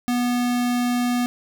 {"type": "tone", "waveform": "square", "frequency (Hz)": 244.3, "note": "B3", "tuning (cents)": -19, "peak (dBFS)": -20, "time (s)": [0.08, 1.26], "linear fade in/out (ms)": 0, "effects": []}